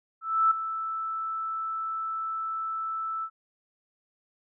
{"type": "tone with ADSR envelope", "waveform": "sine", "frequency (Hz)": 1318.5, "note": "E6", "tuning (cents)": 0, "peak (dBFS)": -17, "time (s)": [0.21, 3.3], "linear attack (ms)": 300, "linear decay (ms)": 7, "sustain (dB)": -12, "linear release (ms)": 66, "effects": []}